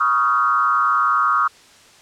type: tone with frequency modulation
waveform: sine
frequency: 1244.5 Hz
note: D#6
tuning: in tune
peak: -14 dBFS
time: 0-1.48 s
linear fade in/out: 10 ms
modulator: 130 Hz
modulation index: 1.2
effects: white hiss -48 dBFS RMS until 2.01 s + low-pass 7000 Hz 12 dB/octave